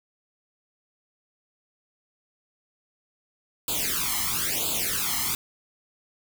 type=noise with flanger; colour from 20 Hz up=white; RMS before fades=-27 dBFS; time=3.68-5.35 s; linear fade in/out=2 ms; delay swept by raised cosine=0.26 to 0.98 ms; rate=1 Hz; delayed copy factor=+1; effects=none